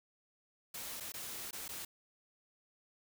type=noise with dropouts; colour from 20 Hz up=white; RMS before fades=-44 dBFS; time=0.74-1.85 s; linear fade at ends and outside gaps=5 ms; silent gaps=1.001-1.005 / 1.121-1.139 / 1.51-1.529 / 1.681-1.689 s; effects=none